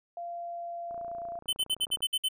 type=tone with pitch glide; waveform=sine; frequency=690 to 685.2 Hz; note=F5 to F5; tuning=-21 to -33 cents; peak=-35 dBFS; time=0.17-1.39 s; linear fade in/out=2 ms; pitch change=-12 cents; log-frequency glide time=0.28-1.08 s
type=click train; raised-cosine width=1 ms; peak=-36 dBFS; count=33; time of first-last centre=0.91-2.006 s; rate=29.2 Hz
type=tone bursts; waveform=square; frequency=3051 Hz; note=G7; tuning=48 cents flat; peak=-26 dBFS; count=8; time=1.48-2.287 s; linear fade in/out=10 ms; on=51 ms; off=57 ms
effects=none